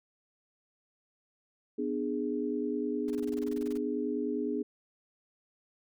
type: chord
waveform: sine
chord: G# diminished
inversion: first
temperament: just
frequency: 249.2 / 299 / 415.3 Hz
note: B3 / D4 / G#4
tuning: +16 / +31 / 0 cents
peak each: -34 dBFS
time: 1.78-4.63 s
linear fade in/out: 10 ms
type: noise bursts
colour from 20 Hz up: pink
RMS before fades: -50 dBFS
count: 15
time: 3.08-3.775 s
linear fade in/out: 2 ms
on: 23 ms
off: 25 ms
effects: none